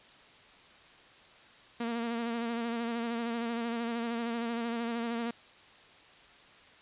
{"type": "tone with vibrato", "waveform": "sawtooth", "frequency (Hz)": 233.1, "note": "A#3", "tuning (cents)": 0, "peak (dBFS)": -28, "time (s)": [1.8, 5.31], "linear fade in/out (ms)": 5, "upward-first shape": "sine", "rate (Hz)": 13, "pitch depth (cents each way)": 35, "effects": ["white hiss -56 dBFS RMS until 6.81 s", "resampled to 8000 Hz"]}